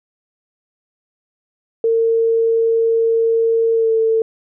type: tone with pitch glide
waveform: sine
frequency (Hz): 455.2 to 447.4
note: A#4 to A4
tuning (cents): -41 to +29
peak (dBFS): -12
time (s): 1.84-4.22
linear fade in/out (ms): 2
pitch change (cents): -30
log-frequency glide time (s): 3.74-3.91
effects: none